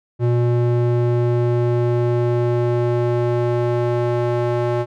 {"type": "tone with band-pass filter sweep", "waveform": "square", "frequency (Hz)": 120.3, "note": "B2", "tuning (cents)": -45, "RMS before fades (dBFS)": -18, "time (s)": [0.19, 4.86], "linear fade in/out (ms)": 50, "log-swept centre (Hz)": [250, 530], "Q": 0.99, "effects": []}